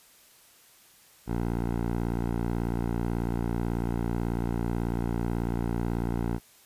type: tone with low-pass filter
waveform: 10% pulse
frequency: 58.2 Hz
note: A#1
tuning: 2 cents flat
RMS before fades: -29 dBFS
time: 1.26-6.4 s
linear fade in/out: 50 ms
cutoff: 1300 Hz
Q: 0.54
effects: white hiss -57 dBFS RMS until 6.65 s + resampled to 32000 Hz